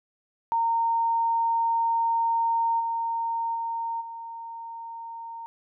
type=tone with level steps; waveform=sine; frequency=920 Hz; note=A#5; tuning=23 cents flat; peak=-21 / -25 / -27 / -35 dBFS; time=0.52-5.46 s; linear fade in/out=0 ms; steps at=2.79 / 3.54 / 4 s; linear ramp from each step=20 ms; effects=none